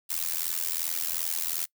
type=noise with amplitude modulation; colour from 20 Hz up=blue; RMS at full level=-26 dBFS; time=0.09-1.66 s; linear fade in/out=20 ms; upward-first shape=sine; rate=82.7 Hz; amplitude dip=100%; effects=noise-tail reverb RT60 0.1 s tail -23 dB re dry